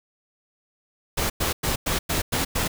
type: noise bursts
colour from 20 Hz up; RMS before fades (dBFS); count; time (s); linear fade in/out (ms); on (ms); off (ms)
pink; -24; 7; 1.17-2.68; 10; 130; 100
effects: none